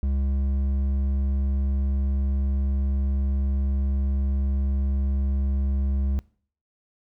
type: tone with hard clipping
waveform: triangle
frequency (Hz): 68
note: C#2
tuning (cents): -33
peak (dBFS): -23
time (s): 0.03-6.19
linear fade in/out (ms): 0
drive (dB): 10
effects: noise-tail reverb RT60 0.5 s tail -22 dB re dry